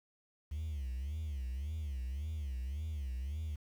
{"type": "tone with vibrato", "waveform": "triangle", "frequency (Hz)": 70.4, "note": "C#2", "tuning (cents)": 27, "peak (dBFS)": -33, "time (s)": [0.51, 3.56], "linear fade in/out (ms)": 10, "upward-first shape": "sine", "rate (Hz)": 1.8, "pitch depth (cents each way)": 210, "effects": ["tanh soft clip ceiling -32 dBFS", "10-bit"]}